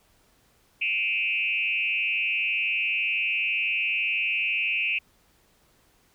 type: tone with frequency modulation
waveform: sine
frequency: 2552 Hz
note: D#7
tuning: 43 cents sharp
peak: -23 dBFS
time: 0.81-4.99 s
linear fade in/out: 10 ms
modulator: 194 Hz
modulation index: 1.2
effects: pink hiss -63 dBFS RMS until 6.14 s